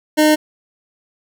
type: tone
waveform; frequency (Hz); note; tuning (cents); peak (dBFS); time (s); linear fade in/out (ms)
25% pulse; 306.1; D#4; -28; -6; 0.17-0.36; 20
effects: none